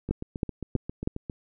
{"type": "two click trains", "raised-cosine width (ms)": 3, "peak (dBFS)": [-20, -12], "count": [10, 4], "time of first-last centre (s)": [[0.09, 1.298], [0.11, 1.075]], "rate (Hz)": [7.45, 3.11], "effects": []}